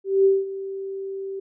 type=tone with ADSR envelope; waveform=sine; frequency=388.8 Hz; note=G4; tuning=14 cents flat; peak=-12 dBFS; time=0.04-1.4 s; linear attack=210 ms; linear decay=200 ms; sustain=-16 dB; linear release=9 ms; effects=none